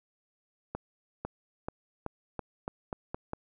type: accelerating click train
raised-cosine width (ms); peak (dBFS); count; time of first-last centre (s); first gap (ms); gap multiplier
1; -20; 9; 0.75-3.334; 500; 0.87
effects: none